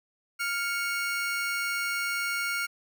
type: tone pair together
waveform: 40% pulse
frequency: 1400 / 2219 Hz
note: F6 / C#7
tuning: +4 / +1 cents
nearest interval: minor sixth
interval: 797 cents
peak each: -29 / -31 dBFS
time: 0.39-2.67 s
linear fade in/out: 20 ms
effects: none